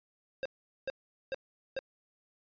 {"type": "tone bursts", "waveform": "square", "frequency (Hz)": 534, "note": "C5", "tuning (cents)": 35, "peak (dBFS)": -33, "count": 4, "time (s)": [0.43, 1.79], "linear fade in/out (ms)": 0, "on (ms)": 25, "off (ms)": 420, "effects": ["resampled to 11025 Hz"]}